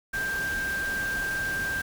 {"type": "tone in noise", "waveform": "sine", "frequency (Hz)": 1581, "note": "G6", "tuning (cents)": 14, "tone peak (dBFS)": -27, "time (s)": [0.13, 1.82], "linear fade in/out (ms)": 10, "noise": "pink", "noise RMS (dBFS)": -37, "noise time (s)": [0.13, 1.82], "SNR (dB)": 7, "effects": []}